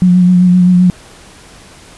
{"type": "tone with vibrato", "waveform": "sine", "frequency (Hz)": 180.1, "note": "F#3", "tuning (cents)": -46, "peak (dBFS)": -4, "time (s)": [0.02, 0.9], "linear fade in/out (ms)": 0, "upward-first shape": "sine", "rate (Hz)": 7.7, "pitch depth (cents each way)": 26, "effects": ["pink hiss -38 dBFS RMS until 1.97 s", "resampled to 24000 Hz"]}